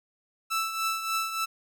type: tone with tremolo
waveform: sawtooth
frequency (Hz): 1321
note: E6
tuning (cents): +3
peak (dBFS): -21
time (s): 0.5-1.46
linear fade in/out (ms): 20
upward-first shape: triangle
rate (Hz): 3.4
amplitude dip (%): 65
effects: none